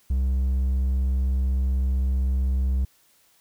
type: tone with hard clipping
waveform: sine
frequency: 65.41 Hz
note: C2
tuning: in tune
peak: -21 dBFS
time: 0.1-2.85 s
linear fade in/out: 5 ms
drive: 3 dB
effects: white hiss -61 dBFS RMS until 3.4 s